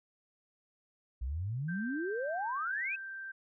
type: exponential sweep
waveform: sine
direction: up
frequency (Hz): 57.7 to 2625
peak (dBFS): -33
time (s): 1.21-2.96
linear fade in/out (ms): 10
type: tone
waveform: sine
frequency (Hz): 1568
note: G6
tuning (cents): 0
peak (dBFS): -40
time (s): 1.68-3.32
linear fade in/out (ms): 10
effects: none